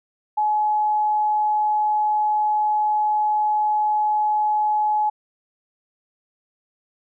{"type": "tone", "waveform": "sine", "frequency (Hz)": 848, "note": "G#5", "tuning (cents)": 36, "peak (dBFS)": -17, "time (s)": [0.37, 5.1], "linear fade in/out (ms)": 10, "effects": []}